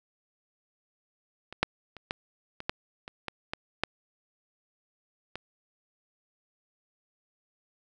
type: clicks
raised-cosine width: 0.3 ms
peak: -25 / -6 / -28 / -14 / -22 / -11 / -24 / -17 / -16 / -9 / -20 dBFS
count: 11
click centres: 1.526 / 1.63 / 1.967 / 2.109 / 2.604 / 2.695 / 3.079 / 3.283 / 3.535 / 3.836 / 5.356 s
effects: none